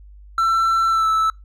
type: tone with pitch glide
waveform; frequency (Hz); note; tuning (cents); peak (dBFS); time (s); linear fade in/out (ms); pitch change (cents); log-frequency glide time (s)
triangle; 1341 to 1312.6; E6 to E6; +29 to -8; -13; 0.38-1.3; 2; -37; 0.89-1.08
effects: noise-tail reverb RT60 0.2 s tail -26 dB re dry + added 50 Hz sine -40 dBFS peak until 1.44 s